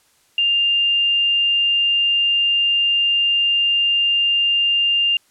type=tone; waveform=sine; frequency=2800 Hz; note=F7; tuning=4 cents sharp; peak=-14 dBFS; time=0.38-5.17 s; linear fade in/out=2 ms; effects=white hiss -58 dBFS RMS until 5.3 s + low-pass 11000 Hz 12 dB/octave